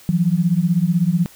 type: beating tone pair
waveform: sine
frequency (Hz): 165.2 / 181.2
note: E3 / F#3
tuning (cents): +4 / -36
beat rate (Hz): 16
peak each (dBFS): -17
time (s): 0.09-1.26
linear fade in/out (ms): 0
effects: white hiss -46 dBFS RMS until 1.35 s